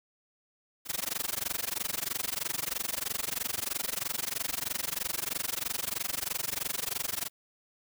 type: noise with amplitude modulation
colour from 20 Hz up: white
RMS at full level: -30 dBFS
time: 0.85-7.3 s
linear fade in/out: 50 ms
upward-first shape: sine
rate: 23.1 Hz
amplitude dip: 100%
effects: none